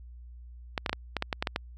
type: clicks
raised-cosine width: 0.3 ms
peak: -12 dBFS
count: 10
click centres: 0.778 / 0.862 / 0.895 / 0.93 / 1.167 / 1.224 / 1.328 / 1.425 / 1.472 / 1.561 s
effects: added 60 Hz sine -44 dBFS peak until 1.77 s